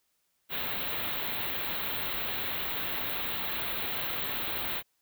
white band-stop noise, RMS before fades -33 dBFS, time 0.49-4.83 s, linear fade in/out 50 ms, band 4100 to 14000 Hz, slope 96 dB/octave, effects white hiss -75 dBFS RMS until 5.01 s

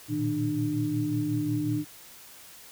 sine tone cluster, 114.9 / 120.4 / 155.1 / 299.8 Hz, A#2 / B2 / D#3 / D4, -25 / -44 / -5 / +36 cents, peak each -33 / -34 / -34 / -27 dBFS, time 0.08-1.85 s, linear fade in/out 50 ms, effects white hiss -49 dBFS RMS until 2.71 s

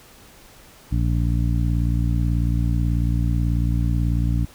harmonic tone, 58.27 Hz, A#1, in tune, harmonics 1 / 2 / 3 / 4 / 5, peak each -20 / -22 / -27 / -33 / -31 dBFS, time 0.91-4.46 s, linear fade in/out 20 ms, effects pink hiss -48 dBFS RMS until 4.54 s

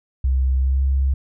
sine tone with pitch glide, 65.41 to 67.37 Hz, C2 to C#2, 0 to -49 cents, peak -15 dBFS, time 0.24-1.14 s, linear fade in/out 5 ms, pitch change +51 cents, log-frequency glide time 0.58-0.83 s, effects none

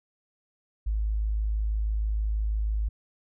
sine tone, 53.1 Hz, G#1, 39 cents sharp, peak -24 dBFS, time 0.86-2.89 s, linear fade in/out 10 ms, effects none

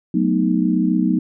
sine chord, B dominant seventh, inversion second, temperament equal, 185 / 220 / 246.9 / 311.1 Hz, F#3 / A3 / B3 / D#4, 0 / 0 / 0 / 0 cents, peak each -19 / -22 / -20 / -20 dBFS, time 0.14-1.19 s, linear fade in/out 5 ms, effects none

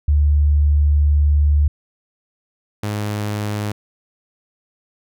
sine / sawtooth tone pair in turn, 73.42 / 104.52 Hz, D2 / G#2, 0 / +12 cents, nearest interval tritone, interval 612 cents, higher second, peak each -11 / -17 dBFS, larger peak first, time 0.08-1.68 / 2.83-3.72 s, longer first, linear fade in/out 5 ms, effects none

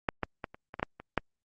clicks, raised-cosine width 0.5 ms, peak -11 / -14 / -19 / -30 / -27 / -19 / -12 / -28 / -10 dBFS, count 9, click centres 0.088 / 0.233 / 0.442 / 0.545 / 0.741 / 0.796 / 0.829 / 1 / 1.177 s, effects Opus 48 kbps

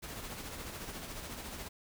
pink noise with tremolo, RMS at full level -42 dBFS, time 0.02-1.69 s, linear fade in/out 20 ms, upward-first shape sine, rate 14 Hz, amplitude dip 40%, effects none

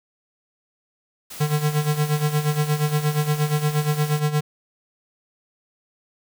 white noise, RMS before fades -37 dBFS, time 1.3-4.2 s, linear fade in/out 10 ms
square tone with tremolo, 150 Hz, D3, 37 cents sharp, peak -17 dBFS, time 1.4-4.41 s, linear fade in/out 10 ms, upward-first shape sine, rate 8.5 Hz, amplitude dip 75%
effects none

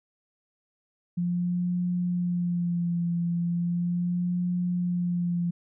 sine tone with vibrato, 174.61 Hz, F3, in tune, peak -24 dBFS, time 1.17-5.51 s, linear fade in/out 10 ms, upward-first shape sine, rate 0.37 Hz, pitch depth 32 cents each way, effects none

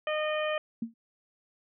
harmonic tone, 613 Hz, D#5, 26 cents flat, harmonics 1 / 2 / 3 / 4 / 5, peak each -29 / -36 / -37 / -38 / -40 dBFS, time 0.07-0.58 s, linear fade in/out 2 ms
sine tone with exponential decay, 229.1 Hz, A#3, 30 cents flat, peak -26 dBFS, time 0.82-0.94 s, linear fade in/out 5 ms, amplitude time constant 26 ms
effects none

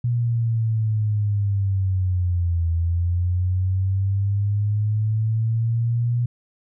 sine linear two-way sweep, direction down then up, 121 to 83 to 121 Hz, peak -18 dBFS, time 0.04-6.26 s, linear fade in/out 5 ms, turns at 2.7 s, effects none

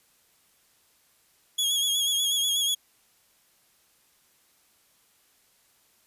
sawtooth tone with vibrato, 3322 Hz, G#7, in tune, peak -20 dBFS, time 1.58-2.75 s, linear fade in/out 10 ms, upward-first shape sine, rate 8.2 Hz, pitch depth 44 cents each way, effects white hiss -64 dBFS RMS until 6.06 s + resampled to 32000 Hz

